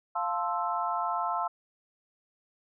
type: chord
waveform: sine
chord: F major seventh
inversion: none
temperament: equal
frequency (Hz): 698.5 / 880 / 1046.5 / 1318.5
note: F5 / A5 / C6 / E6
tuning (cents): 0 / 0 / 0 / 0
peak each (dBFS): -33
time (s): 0.15-1.48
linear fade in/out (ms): 10
effects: none